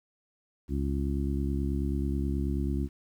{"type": "harmonic tone", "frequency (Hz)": 69.3, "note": "C#2", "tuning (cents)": 0, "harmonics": [1, 2, 3, 4, 5], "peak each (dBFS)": [-29, -35, -35, -35, -38], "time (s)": [0.68, 2.89], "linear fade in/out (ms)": 50, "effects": ["10-bit"]}